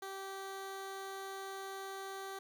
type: tone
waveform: 15% pulse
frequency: 388.2 Hz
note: G4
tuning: 17 cents flat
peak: -36 dBFS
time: 0.02-2.39 s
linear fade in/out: 5 ms
effects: none